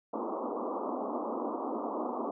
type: band-pass noise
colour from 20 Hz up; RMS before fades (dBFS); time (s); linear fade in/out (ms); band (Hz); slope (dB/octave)
pink; -35; 0.13-2.31; 5; 220 to 1200; 96
effects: none